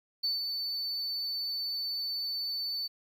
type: tone with ADSR envelope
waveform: triangle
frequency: 4508 Hz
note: C#8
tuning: 28 cents sharp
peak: -24 dBFS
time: 0.23-2.88 s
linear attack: 14 ms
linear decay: 150 ms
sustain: -6 dB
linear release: 21 ms
effects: tanh soft clip ceiling -24 dBFS + 11-bit